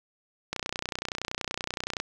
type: click train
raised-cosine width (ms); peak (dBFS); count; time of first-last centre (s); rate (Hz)
0.2; -13; 46; 0.53-2.001; 30.6
effects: none